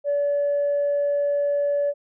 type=tone; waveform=sine; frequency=574 Hz; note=D5; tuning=40 cents flat; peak=-18 dBFS; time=0.04-1.94 s; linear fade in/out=50 ms; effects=tanh soft clip ceiling -16 dBFS